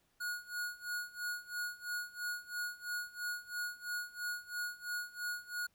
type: tone with tremolo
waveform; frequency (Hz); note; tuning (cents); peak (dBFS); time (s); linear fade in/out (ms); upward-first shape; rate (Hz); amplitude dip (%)
square; 1448; F#6; -38; -36; 0.2-5.67; 10; sine; 3; 90
effects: pink hiss -75 dBFS RMS until 5.74 s